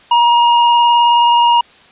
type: tone with vibrato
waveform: square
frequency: 949 Hz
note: A#5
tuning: 31 cents sharp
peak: -8 dBFS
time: 0.11-1.61 s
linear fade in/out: 5 ms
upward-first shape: sine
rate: 19 Hz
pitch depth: 11 cents each way
effects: white hiss -44 dBFS RMS until 1.91 s + resampled to 8000 Hz